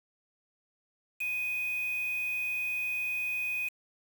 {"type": "tone with quantisation", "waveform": "sine", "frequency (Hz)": 2494, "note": "D#7", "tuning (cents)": 3, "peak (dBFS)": -30, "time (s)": [1.2, 3.69], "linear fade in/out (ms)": 10, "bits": 7, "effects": []}